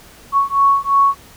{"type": "beating tone pair", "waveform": "sine", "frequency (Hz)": [1108.7, 1111.6], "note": ["C#6", "C#6"], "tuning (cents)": [0, 4], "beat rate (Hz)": 2.9, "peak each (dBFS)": -14, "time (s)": [0.32, 1.15], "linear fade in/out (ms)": 50, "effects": ["pink hiss -43 dBFS RMS until 1.36 s"]}